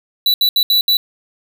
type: tone bursts at uneven times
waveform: square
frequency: 3951 Hz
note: B7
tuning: in tune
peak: -11 dBFS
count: 5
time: 0.26-0.34 / 0.41-0.49 / 0.56-0.63 / 0.7-0.81 / 0.88-0.97 s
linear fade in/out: 2 ms
effects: none